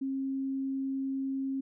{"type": "tone", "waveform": "sine", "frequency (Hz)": 269, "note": "C4", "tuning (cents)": 48, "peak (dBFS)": -30, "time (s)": [0.01, 1.61], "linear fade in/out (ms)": 10, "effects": []}